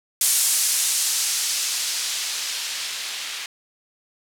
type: noise with low-pass filter sweep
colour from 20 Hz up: violet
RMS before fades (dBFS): -24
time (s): 0.21-3.46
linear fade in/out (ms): 2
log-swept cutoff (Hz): 9300 to 2900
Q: 0.85
effects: none

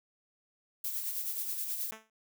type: noise with tremolo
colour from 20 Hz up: violet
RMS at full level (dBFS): -34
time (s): 0.84-1.91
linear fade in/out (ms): 5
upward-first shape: sine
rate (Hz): 9.4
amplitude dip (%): 45
type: tone with exponential decay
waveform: 5% pulse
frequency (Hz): 220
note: A3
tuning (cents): 0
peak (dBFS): -29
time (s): 1.92-2.1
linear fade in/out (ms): 2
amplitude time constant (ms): 39
effects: none

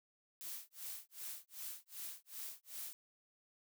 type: noise with tremolo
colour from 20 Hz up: blue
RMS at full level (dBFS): -45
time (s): 0.41-2.93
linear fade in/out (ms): 0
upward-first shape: sine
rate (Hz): 2.6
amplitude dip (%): 100
effects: none

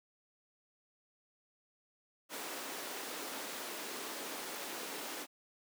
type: high-pass noise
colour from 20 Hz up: pink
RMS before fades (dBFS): -43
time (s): 2.29-5.27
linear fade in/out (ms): 50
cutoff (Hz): 270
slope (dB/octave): 24
effects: none

